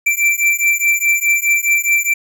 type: beating tone pair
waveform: square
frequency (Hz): 2342 / 2346.8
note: D7 / D7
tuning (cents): -5 / -2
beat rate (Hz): 4.8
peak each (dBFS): -16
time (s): 0.06-2.14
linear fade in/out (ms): 10
effects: none